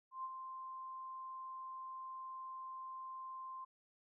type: tone with ADSR envelope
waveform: sine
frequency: 1046.5 Hz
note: C6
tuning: in tune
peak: -39 dBFS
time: 0.11-3.65 s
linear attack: 130 ms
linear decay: 42 ms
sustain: -6 dB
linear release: 12 ms
effects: none